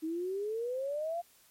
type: exponential sweep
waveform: sine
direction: up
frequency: 311.1 to 704 Hz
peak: -32 dBFS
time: 0.02-1.22 s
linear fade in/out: 20 ms
effects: white hiss -63 dBFS RMS until 1.5 s + MP3 64 kbps